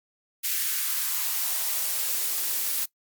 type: noise with high-pass filter sweep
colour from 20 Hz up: blue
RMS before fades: -27 dBFS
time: 0.43-2.86 s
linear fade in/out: 20 ms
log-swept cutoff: 2000 to 210 Hz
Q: 1.7
effects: noise-tail reverb RT60 0.1 s tail -19 dB re dry + Opus 48 kbps